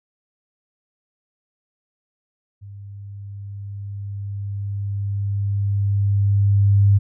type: tone with level ramp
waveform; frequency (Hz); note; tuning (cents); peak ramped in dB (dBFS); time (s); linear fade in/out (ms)
sine; 100.3; G2; +40; -35 to -10; 2.61-6.99; 20
effects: none